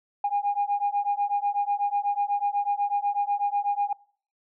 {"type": "beating tone pair", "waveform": "sine", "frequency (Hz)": [810, 818.1], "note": ["G#5", "G#5"], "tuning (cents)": [-43, -26], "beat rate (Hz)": 8.1, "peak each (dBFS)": -25, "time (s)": [0.24, 3.93], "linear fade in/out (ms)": 5, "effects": ["noise-tail reverb RT60 0.5 s tail -25 dB re dry", "tanh soft clip ceiling -17 dBFS"]}